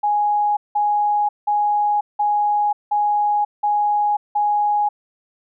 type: tone bursts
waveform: sine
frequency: 830.6 Hz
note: G#5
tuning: in tune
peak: -15 dBFS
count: 7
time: 0.03-4.89 s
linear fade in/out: 10 ms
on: 540 ms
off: 180 ms
effects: none